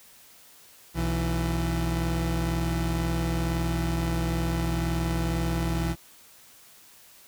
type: tone pair together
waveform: 30% pulse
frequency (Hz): 62.13 / 166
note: B1 / E3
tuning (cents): +11 / +12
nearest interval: octave + perfect fourth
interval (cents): 1701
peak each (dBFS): -25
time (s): 0.94-5.96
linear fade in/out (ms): 50
effects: white hiss -53 dBFS RMS until 7.27 s